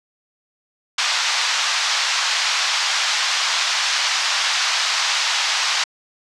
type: band-pass noise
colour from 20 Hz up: white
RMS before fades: -20 dBFS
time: 0.98-5.84 s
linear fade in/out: 5 ms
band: 830 to 5800 Hz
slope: 24 dB/octave
effects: low-pass 9000 Hz 12 dB/octave